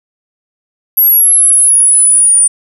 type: linear sweep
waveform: sine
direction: down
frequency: 11640 to 9300 Hz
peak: -4 dBFS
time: 0.97-2.48 s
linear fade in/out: 10 ms
effects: 7-bit